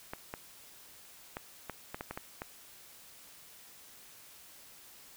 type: clicks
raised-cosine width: 0.5 ms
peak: -23 dBFS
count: 9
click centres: 0.135 / 0.339 / 1.369 / 1.697 / 1.945 / 2.009 / 2.11 / 2.175 / 2.419 s
effects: white hiss -55 dBFS RMS until 5.16 s